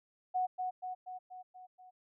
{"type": "tone with echo", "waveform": "sine", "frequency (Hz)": 737, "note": "F#5", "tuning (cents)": -7, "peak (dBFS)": -29, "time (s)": [0.34, 0.47], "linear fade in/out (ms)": 20, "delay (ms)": 240, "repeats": 6, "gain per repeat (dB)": -4, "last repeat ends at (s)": 1.91, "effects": []}